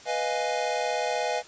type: chord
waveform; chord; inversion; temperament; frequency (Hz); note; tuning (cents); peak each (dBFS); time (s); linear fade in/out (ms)
square; F half-diminished seventh; second; equal; 493.9 / 622.3 / 698.5 / 830.6; Cb5 / Eb5 / F5 / Ab5; 0 / 0 / 0 / 0; -32; 0.05-1.43; 50
effects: white hiss -48 dBFS RMS until 1.47 s + resampled to 16000 Hz